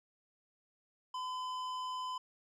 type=tone with hard clipping; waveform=sine; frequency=1014 Hz; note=B5; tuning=45 cents sharp; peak=-39 dBFS; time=1.14-2.18 s; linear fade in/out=5 ms; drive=11 dB; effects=resampled to 32000 Hz